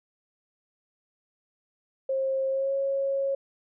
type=tone with pitch glide; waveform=sine; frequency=534 to 547.7 Hz; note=C5 to C#5; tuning=+35 to -21 cents; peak=-24 dBFS; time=2.09-3.35 s; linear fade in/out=5 ms; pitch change=+44 cents; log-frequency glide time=2.49-2.73 s; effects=none